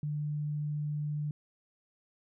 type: tone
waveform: sine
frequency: 148.8 Hz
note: D3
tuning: 23 cents sharp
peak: -31 dBFS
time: 0.03-1.31 s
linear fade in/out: 2 ms
effects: none